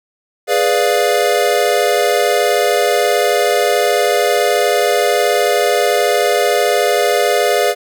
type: chord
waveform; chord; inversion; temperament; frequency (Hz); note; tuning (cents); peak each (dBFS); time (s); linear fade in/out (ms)
square; G# diminished seventh; none; equal; 415.3 / 493.9 / 587.3 / 698.5; G#4 / B4 / D5 / F5; 0 / 0 / 0 / 0; -18; 0.47-7.75; 50
effects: none